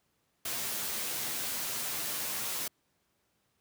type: noise with comb filter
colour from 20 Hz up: white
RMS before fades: -35 dBFS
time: 0.45-2.68 s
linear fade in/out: 5 ms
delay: 11 ms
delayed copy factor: -0.6
effects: pink hiss -75 dBFS RMS until 3.6 s + high-pass 80 Hz 12 dB/octave